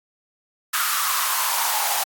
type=noise with high-pass filter sweep; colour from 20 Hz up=white; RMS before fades=-22 dBFS; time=0.73-2.04 s; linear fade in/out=10 ms; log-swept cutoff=1300 to 790 Hz; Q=5.3; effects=AAC 64 kbps